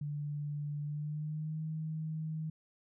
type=tone with pitch glide; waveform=sine; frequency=146.83 to 157.37 Hz; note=D3 to D#3; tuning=0 to +20 cents; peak=-35 dBFS; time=0.01-2.5 s; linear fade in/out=5 ms; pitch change=+120 cents; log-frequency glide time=0.82-1.62 s; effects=none